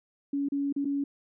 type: tone with dropouts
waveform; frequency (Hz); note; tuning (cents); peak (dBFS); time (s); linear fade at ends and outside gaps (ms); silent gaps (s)
sine; 281.4; C#4; +26; -26; 0.33-1.04; 5; 0.487-0.52 / 0.726-0.762 / 0.847-0.853
effects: none